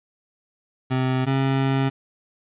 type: tone pair in turn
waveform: 25% pulse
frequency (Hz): 129.7 / 134.93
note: C3 / C#3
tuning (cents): -15 / -46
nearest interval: minor second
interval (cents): 69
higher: second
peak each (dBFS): -16 / -15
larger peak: second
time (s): 0.9-1.26 / 1.26-1.9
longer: second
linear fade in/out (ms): 20
effects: resampled to 8000 Hz + 9-bit